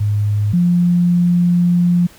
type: tone pair in turn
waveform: sine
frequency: 103.83 / 175.28 Hz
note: G#2 / F3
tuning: 0 / +7 cents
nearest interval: major sixth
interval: 907 cents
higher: second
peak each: -13 / -10 dBFS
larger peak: second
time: 0-0.53 / 0.53-2.07 s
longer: second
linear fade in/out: 10 ms
effects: pink hiss -44 dBFS RMS until 2.18 s